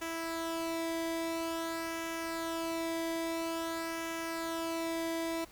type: tone with flanger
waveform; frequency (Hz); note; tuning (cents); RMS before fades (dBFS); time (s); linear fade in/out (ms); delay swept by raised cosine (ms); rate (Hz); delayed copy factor
sawtooth; 329.6; E4; 0; -36; 0.01-5.45; 10; 0.23 to 0.73; 0.49; -0.5
effects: pink hiss -57 dBFS RMS until 5.51 s